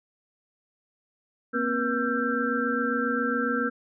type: tone cluster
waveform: sine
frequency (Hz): 235.7 / 263 / 480.2 / 1346 / 1572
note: A#3 / C4 / B4 / E6 / G6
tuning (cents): +19 / +9 / -49 / +36 / +4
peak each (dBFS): -30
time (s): 1.53-3.7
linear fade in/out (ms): 20
effects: none